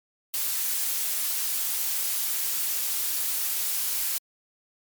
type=noise; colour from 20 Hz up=blue; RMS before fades=-27 dBFS; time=0.34-4.18 s; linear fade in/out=0 ms; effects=MP3 96 kbps